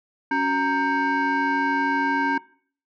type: tone with frequency modulation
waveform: sine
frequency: 927 Hz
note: A#5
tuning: 10 cents flat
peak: -18 dBFS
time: 0.31-2.38 s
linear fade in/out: 5 ms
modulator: 649 Hz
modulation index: 1.3
effects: noise-tail reverb RT60 0.5 s tail -22 dB re dry + tanh soft clip ceiling -17 dBFS